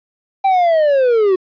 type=linear sweep; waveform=triangle; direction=down; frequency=789 to 362.9 Hz; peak=-8 dBFS; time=0.44-1.36 s; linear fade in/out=10 ms; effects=resampled to 11025 Hz + 8-bit